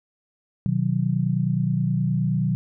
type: chord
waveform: sine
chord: B major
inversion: none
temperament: equal with one note detuned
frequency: 125.85 / 155.56 / 185 Hz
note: B2 / D#3 / F#3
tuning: +33 / 0 / 0 cents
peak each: -24 dBFS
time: 0.66-2.55 s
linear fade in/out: 0 ms
effects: none